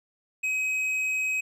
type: tone with tanh clipping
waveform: sine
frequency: 2535 Hz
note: D#7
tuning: 32 cents sharp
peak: -26 dBFS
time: 0.43-1.41 s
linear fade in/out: 10 ms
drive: 7 dB
effects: none